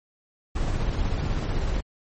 brown noise with tremolo, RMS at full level -24 dBFS, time 0.55-1.81 s, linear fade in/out 10 ms, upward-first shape square, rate 16 Hz, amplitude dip 25%, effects MP3 32 kbps

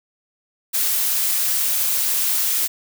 blue noise, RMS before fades -20 dBFS, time 0.73-2.68 s, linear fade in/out 20 ms, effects none

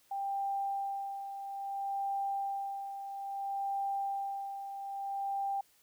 sine tone with tremolo, 791 Hz, G5, 15 cents sharp, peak -31 dBFS, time 0.11-5.61 s, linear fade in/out 5 ms, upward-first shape sine, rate 0.6 Hz, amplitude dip 60%, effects white hiss -67 dBFS RMS until 5.82 s

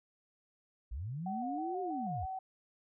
sine linear two-way sweep, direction up then down, 49 to 389.9 to 58.5 Hz, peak -37 dBFS, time 0.91-2.26 s, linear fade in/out 10 ms, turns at 1.81 s
sine tone with vibrato, 740 Hz, F#5, in tune, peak -37 dBFS, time 1.26-2.39 s, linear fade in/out 5 ms, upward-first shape square, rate 3.1 Hz, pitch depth 41 cents each way
effects none

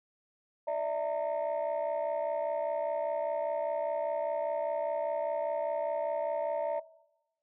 sine tone cluster, 587 / 652 / 915 Hz, D5 / E5 / A#5, -1 / -19 / -32 cents, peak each -31 / -32 / -36 dBFS, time 0.67-6.8 s, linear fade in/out 10 ms, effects noise-tail reverb RT60 0.9 s tail -19 dB re dry + tanh soft clip ceiling -25 dBFS

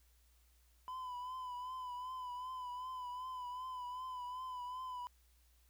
triangle tone with vibrato, 1005 Hz, B5, 30 cents sharp, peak -40 dBFS, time 0.88-5.07 s, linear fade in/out 0 ms, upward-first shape triangle, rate 2.6 Hz, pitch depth 50 cents each way, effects added 60 Hz sine -67 dBFS peak until 5.69 s + white hiss -74 dBFS RMS until 5.69 s

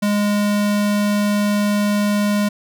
square tone, 206.2 Hz, G#3, 12 cents flat, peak -16 dBFS, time 0.02-2.49 s, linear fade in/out 10 ms, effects none

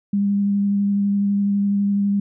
sine tone with vibrato, 201 Hz, G3, 44 cents sharp, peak -16 dBFS, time 0.13-2.2 s, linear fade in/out 5 ms, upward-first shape square, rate 12 Hz, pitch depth 9 cents each way, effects none

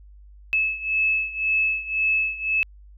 sine beating tone pair, 2600 / 2601.9 Hz, E7 / E7, -24 / -23 cents, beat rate 1.9 Hz, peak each -22 / -25 dBFS, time 0.53-2.63 s, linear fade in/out 0 ms, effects added 50 Hz sine -44 dBFS peak until 2.97 s

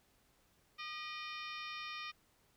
harmonic tone with a mistuned harmonic, 610 Hz, D#5, 34 cents flat, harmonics 2 / 3 / 4 / 5 / 6 / 7 / 8 / 9, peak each -47 / -51 / -47 / -52 / -52 / -57 / -57 / -56 dBFS, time 0.78-2.12 s, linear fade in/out 20 ms, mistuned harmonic 3, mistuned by +73 cents, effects pink hiss -72 dBFS RMS until 2.56 s

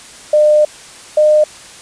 sine tone pair in turn, 603 / 607.9 Hz, D5 / D#5, +46 / -40 cents, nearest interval unison, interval 14 cents, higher second, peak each -6 dBFS, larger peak neither, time 0.33-0.65 / 1.17-1.44 s, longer first, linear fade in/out 5 ms, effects white hiss -36 dBFS RMS until 1.81 s + resampled to 22050 Hz

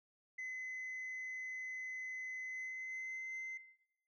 sine tone with pitch glide, 2033 to 2067 Hz, B6 to C7, +50 to -22 cents, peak -39 dBFS, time 0.38-3.58 s, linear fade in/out 10 ms, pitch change +28 cents, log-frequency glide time 2.44-3.38 s, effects noise-tail reverb RT60 0.8 s tail -17 dB re dry + tanh soft clip ceiling -40 dBFS

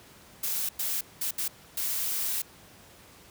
blue noise bursts at uneven times, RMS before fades -30 dBFS, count 5, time 0.43-0.69 / 0.79-1.01 / 1.21-1.31 / 1.38-1.48 / 1.77-2.42 s, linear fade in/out 5 ms, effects pink hiss -53 dBFS RMS until 3.3 s + high-pass 60 Hz 12 dB/octave

